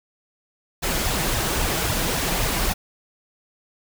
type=noise with flanger; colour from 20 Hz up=pink; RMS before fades=-23 dBFS; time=0.82-2.74 s; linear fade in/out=20 ms; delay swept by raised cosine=1.1 to 6.3 ms; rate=3.7 Hz; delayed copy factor=+0.6; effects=none